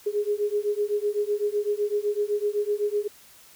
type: beating tone pair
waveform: sine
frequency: 410.7 / 418.6 Hz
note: G#4 / G#4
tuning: -19 / +14 cents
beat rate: 7.9 Hz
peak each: -26 / -26 dBFS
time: 0.06-3.08 s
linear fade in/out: 10 ms
effects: white hiss -52 dBFS RMS until 3.55 s